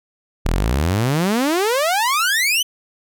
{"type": "exponential sweep", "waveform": "sawtooth", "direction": "up", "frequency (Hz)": [36.19, 3109], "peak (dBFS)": -12, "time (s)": [0.45, 2.63], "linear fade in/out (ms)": 10, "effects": []}